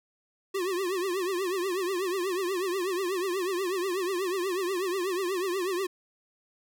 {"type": "tone with vibrato", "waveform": "square", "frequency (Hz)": 370, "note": "F#4", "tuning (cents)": 0, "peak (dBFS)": -28, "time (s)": [0.54, 5.87], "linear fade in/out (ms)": 10, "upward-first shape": "triangle", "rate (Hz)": 8.2, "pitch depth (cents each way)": 150, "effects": []}